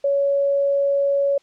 sine tone, 560 Hz, C#5, 18 cents sharp, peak -16 dBFS, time 0.04-1.38 s, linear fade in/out 5 ms, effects white hiss -60 dBFS RMS until 1.42 s + low-pass 5000 Hz 12 dB/octave

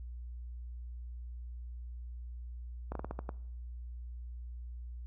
slowing click train, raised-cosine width 1 ms, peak -24 dBFS, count 7, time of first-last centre 2.92-3.292 s, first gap 33 ms, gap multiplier 1.25, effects noise-tail reverb RT60 0.7 s tail -21 dB re dry + added 60 Hz sine -41 dBFS peak until 5.06 s

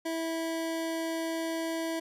25% pulse tone, 327.2 Hz, E4, 13 cents flat, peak -27 dBFS, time 0.05-2 s, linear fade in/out 10 ms, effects resampled to 32000 Hz

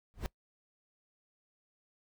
brown noise with exponential growth, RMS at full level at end -28 dBFS, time 0.14-0.26 s, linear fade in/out 0 ms, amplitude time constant 26 ms, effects noise-tail reverb RT60 0.1 s tail -21 dB re dry

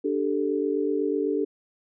sine chord, D suspended fourth, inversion none, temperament equal, 293.7 / 392 / 440 Hz, D4 / G4 / A4, 0 / 0 / 0 cents, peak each -27 dBFS, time 0.04-1.45 s, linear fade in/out 10 ms, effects none

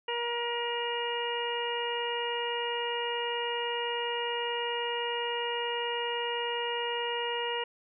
harmonic tone, 474.8 Hz, A#4, 32 cents sharp, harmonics 1 / 2 / 3 / 4 / 5 / 6, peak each -34 / -35 / -44 / -39 / -43 / -35 dBFS, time 0.08-7.64 s, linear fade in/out 5 ms, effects none

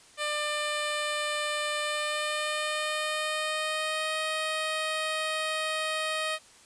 10% pulse tone with pitch glide, 597 to 626.7 Hz, D5 to D#5, +28 to +12 cents, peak -20 dBFS, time 0.17-6.39 s, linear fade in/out 50 ms, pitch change +84 cents, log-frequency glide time 1.8-4.16 s, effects white hiss -55 dBFS RMS until 6.65 s + resampled to 22050 Hz

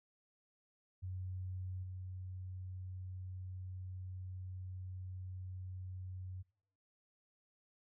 sine tone with level steps, 92.5 Hz, F#2, in tune, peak -40 / -43 dBFS, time 1.02-6.43 s, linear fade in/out 20 ms, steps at 1.83 s, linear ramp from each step 5 ms, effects noise-tail reverb RT60 0.6 s tail -24 dB re dry

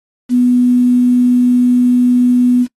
sine tone with quantisation, 246.9 Hz, B3, in tune, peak -7 dBFS, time 0.29-2.67 s, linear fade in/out 50 ms, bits 6, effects noise-tail reverb RT60 0.1 s tail -24 dB re dry + AAC 32 kbps

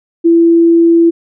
sine tone, 335.2 Hz, E4, 29 cents sharp, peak -4 dBFS, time 0.24-1.11 s, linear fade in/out 20 ms, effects none

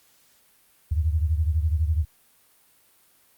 sine beating tone pair, 76.3 / 88.3 Hz, D#2 / F2, -33 / +20 cents, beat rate 12 Hz, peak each -21 / -26 dBFS, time 0.91-2.05 s, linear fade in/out 10 ms, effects white hiss -60 dBFS RMS until 3.37 s + Opus 48 kbps

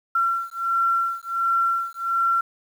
sine beating tone pair, 1360 / 1361.4 Hz, F6 / F6, -46 / -45 cents, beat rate 1.4 Hz, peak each -23 dBFS, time 0.15-2.41 s, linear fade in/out 5 ms, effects 8-bit

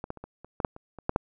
clicks, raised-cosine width 1 ms, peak -21 / -19 / -30 / -25 / -30 / -17 / -8 / -29 / -28 / -11 / -8 dBFS, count 11, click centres 0.041 / 0.104 / 0.173 / 0.24 / 0.446 / 0.602 / 0.648 / 0.764 / 0.987 / 1.094 / 1.161 s, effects none

